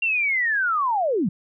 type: linear sweep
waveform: sine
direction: down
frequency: 2772 to 153 Hz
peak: -19 dBFS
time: 0.02-1.29 s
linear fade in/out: 5 ms
effects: none